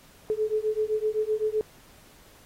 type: beating tone pair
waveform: sine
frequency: 427 / 434.8 Hz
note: G#4 / A4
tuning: +48 / -21 cents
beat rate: 7.8 Hz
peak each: -27 dBFS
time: 0.3-1.61 s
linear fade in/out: 0 ms
effects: pink hiss -55 dBFS RMS until 2.45 s + AAC 48 kbps